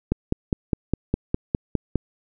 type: click train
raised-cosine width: 3 ms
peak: -7 dBFS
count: 10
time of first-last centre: 0.12-1.957 s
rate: 4.9 Hz
effects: none